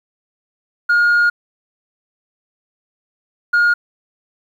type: tone pair in turn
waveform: sine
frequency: 1426 / 1426 Hz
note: F6 / F6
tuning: +36 / +36 cents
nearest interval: unison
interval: 0 cents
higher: neither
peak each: -8 dBFS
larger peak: neither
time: 0.89-1.3 / 3.53-3.74 s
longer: first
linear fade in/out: 10 ms
effects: tanh soft clip ceiling -9 dBFS + 8-bit